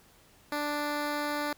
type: tone with notch filter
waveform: 10% pulse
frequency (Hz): 294.1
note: D4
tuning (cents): +3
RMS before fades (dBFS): -32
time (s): 0.52-1.53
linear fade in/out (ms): 2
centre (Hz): 8200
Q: 1.7
effects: pink hiss -60 dBFS RMS until 1.57 s